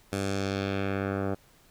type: tone with low-pass filter sweep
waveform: 10% pulse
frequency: 98 Hz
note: G2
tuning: in tune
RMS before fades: -30 dBFS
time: 0.12-1.35 s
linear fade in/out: 10 ms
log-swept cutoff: 11000 to 950 Hz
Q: 1.3
effects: pink hiss -60 dBFS RMS until 1.7 s